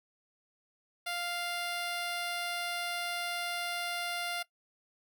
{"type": "tone", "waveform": "10% pulse", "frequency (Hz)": 698.5, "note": "F5", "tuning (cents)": 0, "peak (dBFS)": -25, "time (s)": [1.06, 4.43], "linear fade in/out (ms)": 10, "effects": ["noise-tail reverb RT60 0.1 s tail -19 dB re dry"]}